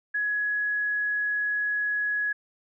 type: tone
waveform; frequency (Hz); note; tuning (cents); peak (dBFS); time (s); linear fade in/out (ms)
sine; 1679; G#6; +18; -24; 0.14-2.33; 10
effects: none